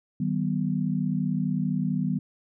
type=chord; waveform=sine; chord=Eb augmented; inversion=none; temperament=equal with one note detuned; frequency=155.56 / 191.19 / 246.9 Hz; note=Eb3 / G3 / B3; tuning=0 / -43 / 0 cents; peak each=-28 / -27 / -29 dBFS; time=0.2-2.19 s; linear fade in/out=5 ms; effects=none